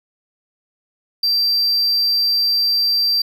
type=tone; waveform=triangle; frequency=4700 Hz; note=D8; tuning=1 cent sharp; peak=-13 dBFS; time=1.23-3.22 s; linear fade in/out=5 ms; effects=none